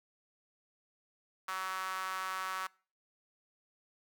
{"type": "tone with high-pass filter", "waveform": "sawtooth", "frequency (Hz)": 188.1, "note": "F#3", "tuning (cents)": 29, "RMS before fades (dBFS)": -38, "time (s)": [1.48, 2.67], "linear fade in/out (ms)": 5, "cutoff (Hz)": 1200, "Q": 4.2, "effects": ["noise-tail reverb RT60 0.4 s tail -24 dB re dry"]}